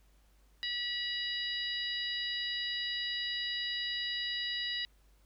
harmonic tone, 970 Hz, B5, 31 cents flat, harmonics 2 / 3 / 4 / 5, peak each -39 / -39 / -37 / -41 dBFS, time 0.63-4.85 s, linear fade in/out 0 ms, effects added 50 Hz sine -62 dBFS peak until 5.25 s + pink hiss -71 dBFS RMS until 5.25 s

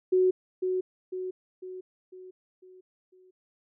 sine tone with echo, 370 Hz, F#4, in tune, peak -19 dBFS, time 0.12-0.31 s, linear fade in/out 10 ms, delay 500 ms, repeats 6, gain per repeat -6 dB, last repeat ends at 3.31 s, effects none

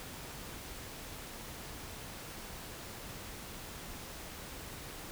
silence, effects pink hiss -46 dBFS RMS until 5.11 s

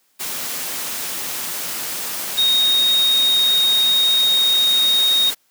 sine tone in noise, 3729 Hz, A#7, in tune, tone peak -13 dBFS, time 2.37-5.31 s, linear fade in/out 20 ms, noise white, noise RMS -26 dBFS, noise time 0.19-5.35 s, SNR +10 dB, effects white hiss -62 dBFS RMS until 5.5 s + high-pass 150 Hz 12 dB/octave

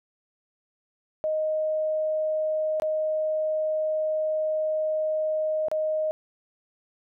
sine tone with dropouts, 622.3 Hz, D#5, in tune, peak -23 dBFS, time 1.24-6.11 s, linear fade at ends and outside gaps 0 ms, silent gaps 2.799-2.821 / 5.684-5.715 s, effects none

